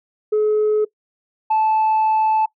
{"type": "tone pair in turn", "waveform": "sine", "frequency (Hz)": [426.2, 872.8], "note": ["G#4", "A5"], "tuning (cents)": [45, -14], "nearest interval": "octave", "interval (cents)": 1241, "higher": "second", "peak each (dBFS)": -12, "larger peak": "neither", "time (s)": [[0.32, 0.85], [1.5, 2.46]], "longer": "second", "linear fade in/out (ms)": 10, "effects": ["noise-tail reverb RT60 0.1 s tail -21 dB re dry", "tanh soft clip ceiling -12 dBFS"]}